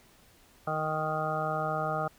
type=harmonic tone with a mistuned harmonic; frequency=155.6 Hz; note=D#3; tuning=in tune; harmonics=1 / 2 / 3 / 4 / 5 / 7 / 8 / 9; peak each=-36 / -44 / -39 / -34 / -34 / -45 / -34 / -40 dBFS; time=0.67-2.08 s; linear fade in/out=5 ms; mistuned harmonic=2; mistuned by=+20 cents; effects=pink hiss -60 dBFS RMS until 2.18 s